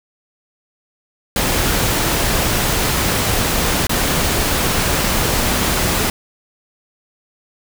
pink noise with dropouts, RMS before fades -17 dBFS, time 1.36-6.1 s, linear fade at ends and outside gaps 2 ms, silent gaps 3.869-3.894 s, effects none

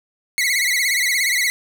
sawtooth tone with vibrato, 2080 Hz, C7, 11 cents flat, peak -13 dBFS, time 0.38-1.5 s, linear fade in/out 0 ms, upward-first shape sine, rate 17 Hz, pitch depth 120 cents each way, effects none

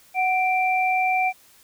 sine tone pair together, 743.2 / 2355 Hz, F#5 / D7, +7 / +4 cents, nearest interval octave + minor sixth, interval 1997 cents, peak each -20 / -23 dBFS, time 0.14-1.33 s, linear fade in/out 50 ms, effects white hiss -54 dBFS RMS until 1.63 s

